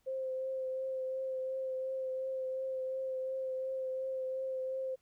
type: tone with vibrato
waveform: sine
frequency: 523.3 Hz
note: C5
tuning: in tune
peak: -34 dBFS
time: 0.06-4.96 s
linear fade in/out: 20 ms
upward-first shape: triangle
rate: 2.8 Hz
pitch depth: 19 cents each way
effects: pink hiss -75 dBFS RMS until 5.01 s